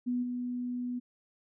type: tone with level steps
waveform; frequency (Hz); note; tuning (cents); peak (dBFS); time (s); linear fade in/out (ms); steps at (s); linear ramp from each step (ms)
sine; 246.3; B3; -5; -28 / -32; 0.06-1; 20; 0.22; 20
effects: none